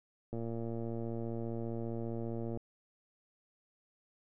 click train, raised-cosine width 2 ms, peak -27 dBFS, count 259, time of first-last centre 0.33-2.573 s, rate 115 Hz, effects none

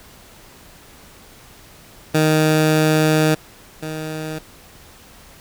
15% pulse tone pair in turn, 155.56 / 156.31 Hz, D#3 / D#3, 0 / +8 cents, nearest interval unison, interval 8 cents, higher second, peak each -7 / -19 dBFS, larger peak first, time 2.14-3.35 / 3.82-4.39 s, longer first, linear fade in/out 10 ms, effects pink hiss -45 dBFS RMS until 5.4 s

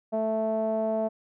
sawtooth tone with low-pass filter, 220 Hz, A3, in tune, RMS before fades -27 dBFS, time 0.12-1.09 s, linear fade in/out 20 ms, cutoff 700 Hz, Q 7.6, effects none

